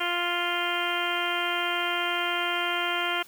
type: harmonic tone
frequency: 349.2 Hz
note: F4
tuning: in tune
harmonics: 1 / 2 / 3 / 4 / 5 / 6 / 7 / 8 / 9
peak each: -35 / -33 / -34 / -31 / -37 / -34 / -36 / -35 / -33 dBFS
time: 0-3.23 s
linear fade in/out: 10 ms
effects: white hiss -52 dBFS RMS until 3.27 s